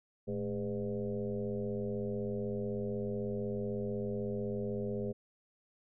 sine tone with frequency modulation, 311.1 Hz, D#4, in tune, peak -33 dBFS, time 0.27-5.13 s, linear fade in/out 20 ms, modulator 96 Hz, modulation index 2.3, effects none

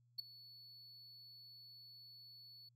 triangle tone with ADSR envelope, 4428 Hz, C#8, 3 cents flat, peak -35 dBFS, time 0.18-2.69 s, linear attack 14 ms, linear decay 8 ms, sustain -20 dB, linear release 5 ms, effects added 120 Hz sine -70 dBFS peak until 2.75 s

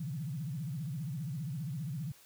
sine tone with vibrato, 146.83 Hz, D3, in tune, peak -35 dBFS, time 0-2.12 s, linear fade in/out 5 ms, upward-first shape sine, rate 15 Hz, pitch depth 280 cents each way, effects white hiss -60 dBFS RMS until 2.25 s

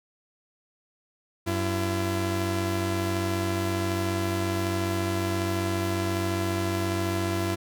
sawtooth tone pair together, 94.6 / 337.1 Hz, F#2 / E4, +39 / +39 cents, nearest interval octave + minor seventh, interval 2200 cents, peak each -24 dBFS, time 1.46-7.56 s, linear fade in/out 20 ms, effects none

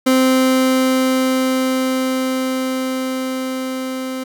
30% pulse tone with level ramp, 260 Hz, C4, 11 cents flat, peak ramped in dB -8 to -20 dBFS, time 0.06-4.24 s, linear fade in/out 10 ms, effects none

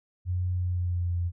sine tone with pitch glide, 90.3 to 87.17 Hz, F#2 to F2, -42 to -3 cents, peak -25 dBFS, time 0.25-1.32 s, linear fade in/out 50 ms, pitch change -61 cents, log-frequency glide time 0.56-1.17 s, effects none

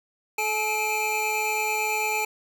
square tone cluster, 432.5 / 852 / 2363 / 2565 Hz, A4 / G#5 / D7 / E7, -30 / +44 / +10 / -48 cents, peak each -33 / -28 / -28 / -37 dBFS, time 0.38-2.25 s, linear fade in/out 5 ms, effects none

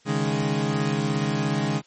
30% pulse chord, C# suspended second, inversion none, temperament equal, 138.59 / 155.56 / 207.7 Hz, C#3 / D#3 / G#3, 0 / 0 / 0 cents, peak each -24 dBFS, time 0.05-1.82 s, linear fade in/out 50 ms, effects white hiss -59 dBFS RMS until 1.86 s + MP3 32 kbps

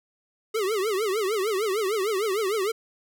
square tone with vibrato, 410 Hz, G#4, 22 cents flat, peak -24 dBFS, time 0.54-2.72 s, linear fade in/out 10 ms, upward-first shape triangle, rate 6.6 Hz, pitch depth 210 cents each way, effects none

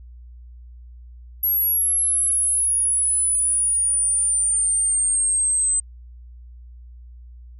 sine exponential sweep, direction down, 11590 to 8130 Hz, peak -17 dBFS, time 1.43-5.8 s, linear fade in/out 5 ms, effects added 60 Hz sine -39 dBFS peak until 7.59 s

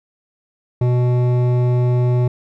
sine tone with hard clipping, 123.47 Hz, B2, in tune, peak -15 dBFS, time 0.81-2.28 s, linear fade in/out 5 ms, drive 12 dB, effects none

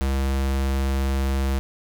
square tone, 67.4 Hz, C#2, 48 cents flat, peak -21 dBFS, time 0.01-1.59 s, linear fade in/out 0 ms, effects none

